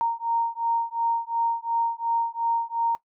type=beating tone pair; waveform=sine; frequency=925 / 927.8 Hz; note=A#5 / A#5; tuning=-14 / -8 cents; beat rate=2.8 Hz; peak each=-26 dBFS; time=0.01-2.95 s; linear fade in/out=0 ms; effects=noise-tail reverb RT60 0.1 s tail -18 dB re dry